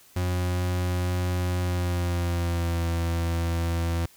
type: tone with pitch glide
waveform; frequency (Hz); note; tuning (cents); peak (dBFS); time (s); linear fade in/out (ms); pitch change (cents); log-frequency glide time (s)
40% pulse; 89.8 to 84.27; F2 to E2; +49 to +39; -23; 0.16-4.06; 5; -110; 1.56-2.85
effects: white hiss -55 dBFS RMS until 4.16 s